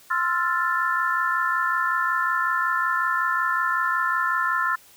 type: chord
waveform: sine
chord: F major seventh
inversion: second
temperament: equal with one note detuned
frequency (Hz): 1046.5 / 1331.5 / 1396.9 / 1760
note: C6 / E6 / F6 / A6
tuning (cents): 0 / +17 / 0 / 0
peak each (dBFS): -26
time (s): 0.1-4.76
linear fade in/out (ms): 10
effects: white hiss -52 dBFS RMS until 4.96 s